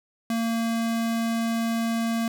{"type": "tone", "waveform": "square", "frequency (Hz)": 228.8, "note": "A#3", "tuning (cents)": -32, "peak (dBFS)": -24, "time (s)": [0.3, 2.28], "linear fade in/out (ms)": 2, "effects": []}